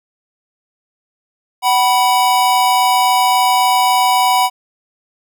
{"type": "tone pair together", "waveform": "square", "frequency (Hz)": [754.5, 982], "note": ["F#5", "B5"], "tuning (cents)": [34, -10], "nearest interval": "perfect fourth", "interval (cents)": 456, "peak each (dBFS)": -14, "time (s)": [1.62, 4.5], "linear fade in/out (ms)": 50, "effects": []}